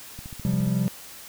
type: click train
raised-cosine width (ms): 5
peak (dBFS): -26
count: 8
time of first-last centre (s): 0.19-0.673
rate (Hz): 14.5
type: chord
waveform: triangle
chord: C suspended fourth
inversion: none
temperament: just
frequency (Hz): 130.81 / 174.42 / 196.22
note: C3 / F3 / G3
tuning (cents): 0 / -2 / +2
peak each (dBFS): -24 / -24 / -23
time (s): 0.45-0.88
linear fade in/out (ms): 0
effects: white hiss -43 dBFS RMS until 1.28 s